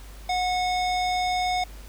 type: tone with low-pass filter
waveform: square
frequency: 730 Hz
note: F#5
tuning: 24 cents flat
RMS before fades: -25 dBFS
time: 0.29-1.64 s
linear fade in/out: 5 ms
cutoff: 5200 Hz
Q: 1.6
effects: added 50 Hz sine -40 dBFS peak until 1.88 s + pink hiss -49 dBFS RMS until 1.88 s